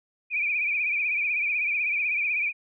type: tone with vibrato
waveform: sine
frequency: 2398 Hz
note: D7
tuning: 36 cents sharp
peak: -23 dBFS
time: 0.3-2.53 s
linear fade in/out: 50 ms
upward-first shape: triangle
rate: 16 Hz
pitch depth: 96 cents each way
effects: none